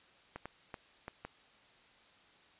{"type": "clicks", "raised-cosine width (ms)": 0.5, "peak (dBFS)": -27, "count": 5, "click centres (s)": [0.36, 0.456, 0.742, 1.081, 1.25], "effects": ["white hiss -63 dBFS RMS until 2.59 s", "resampled to 8000 Hz"]}